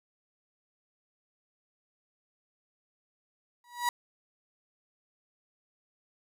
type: tone with exponential growth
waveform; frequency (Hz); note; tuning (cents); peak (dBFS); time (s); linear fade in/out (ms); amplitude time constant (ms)
35% pulse; 966; B5; -39; -21; 3.64-3.89; 2; 54
effects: none